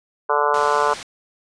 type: harmonic tone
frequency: 146.5 Hz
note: D3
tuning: 4 cents flat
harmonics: 3 / 4 / 5 / 6 / 7 / 8 / 9 / 10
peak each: -23 / -24 / -27 / -23 / -21 / -24 / -27 / -27 dBFS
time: 0.29-0.94 s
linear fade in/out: 10 ms
type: low-pass noise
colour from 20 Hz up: white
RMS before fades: -35 dBFS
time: 0.54-1.03 s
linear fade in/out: 2 ms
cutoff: 5400 Hz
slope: 12 dB/octave
effects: resampled to 22050 Hz